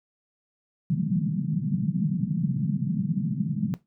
white band-pass noise, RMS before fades -26 dBFS, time 0.9-3.74 s, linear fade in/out 0 ms, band 140 to 200 Hz, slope 48 dB/octave, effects noise-tail reverb RT60 0.2 s tail -17 dB re dry

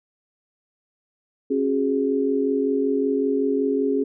sine chord, C# suspended fourth, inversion none, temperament equal with one note detuned, 271.8 / 370 / 415.3 Hz, C#4 / F#4 / G#4, -34 / 0 / 0 cents, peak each -22 / -28 / -22 dBFS, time 1.5-4.04 s, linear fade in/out 10 ms, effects none

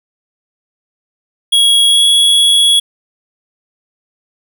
square tone with pitch glide, 3320 to 3351 Hz, G#7 to G#7, -1 to +15 cents, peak -7 dBFS, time 1.52-2.8 s, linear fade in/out 10 ms, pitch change +16 cents, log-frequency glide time 1.87-2.06 s, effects none

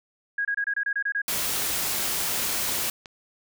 sine tone bursts, 1643 Hz, G#6, 19 cents flat, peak -23 dBFS, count 9, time 0.38-1.218 s, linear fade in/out 5 ms, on 70 ms, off 26 ms
white noise, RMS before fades -27 dBFS, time 1.28-2.9 s, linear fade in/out 2 ms
click, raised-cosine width 0.2 ms, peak -23 dBFS, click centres 3.058 s
effects none

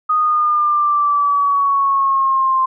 sine exponential sweep, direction down, 1244.5 to 1046.5 Hz, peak -12 dBFS, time 0.09-2.66 s, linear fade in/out 10 ms, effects none

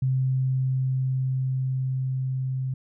sine tone with level ramp, 130.81 Hz, C3, in tune, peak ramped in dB -20 to -25 dBFS, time 0.02-2.74 s, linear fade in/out 5 ms, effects none

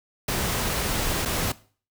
pink noise with dropouts, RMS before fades -26 dBFS, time 0.28-1.52 s, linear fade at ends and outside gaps 5 ms, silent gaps 1.252-1.256 s, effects noise-tail reverb RT60 0.4 s tail -18 dB re dry

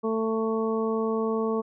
harmonic tone, 222.5 Hz, A3, 20 cents sharp, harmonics 1 / 2 / 3 / 4 / 5, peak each -28 / -26 / -37 / -38 / -34 dBFS, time 0.03-1.62 s, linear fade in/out 20 ms, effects none

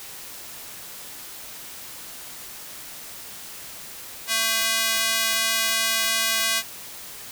square tone with high-pass filter, 224.3 Hz, A3, 34 cents sharp, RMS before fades -23 dBFS, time 4.27-6.63 s, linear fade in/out 50 ms, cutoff 2100 Hz, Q 0.67, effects white hiss -39 dBFS RMS until 7.31 s

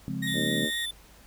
sine chord, Db major seventh, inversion none, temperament equal, 138.59 / 174.61 / 207.7 / 261.6 Hz, Db3 / F3 / Ab3 / C4, 0 / 0 / 0 / 0 cents, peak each -35 dBFS, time 0.08-0.65 s, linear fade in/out 0 ms
35% pulse tone with vibrato, 1862 Hz, A#6, 2 cents flat, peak -29 dBFS, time 0.22-0.86 s, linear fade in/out 10 ms, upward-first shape triangle, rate 4 Hz, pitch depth 18 cents each way
square tone, 3520 Hz, A7, in tune, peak -32 dBFS, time 0.27-0.91 s, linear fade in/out 5 ms
harmonic tone, 75.7 Hz, D#2, 47 cents flat, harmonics 3 / 4 / 5 / 6 / 7 / 8, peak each -32 / -34 / -36 / -38 / -39 / -40 dBFS, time 0.33-0.71 s, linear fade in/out 50 ms
effects added 50 Hz sine -55 dBFS peak until 1.26 s + pink hiss -55 dBFS RMS until 1.26 s

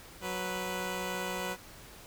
10% pulse tone pair together, 184.86 / 493.9 Hz, F#3 / B4, -1 / 0 cents, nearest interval octave + perfect fourth, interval 1701 cents, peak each -28 dBFS, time 0.21-1.57 s, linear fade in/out 50 ms, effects pink hiss -51 dBFS RMS until 2.06 s

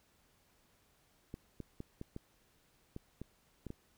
clicks, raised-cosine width 3 ms, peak -30 dBFS, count 9, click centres 1.341 / 1.603 / 1.804 / 2.014 / 2.164 / 2.964 / 3.216 / 3.667 / 3.704 s, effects pink hiss -71 dBFS RMS until 3.97 s

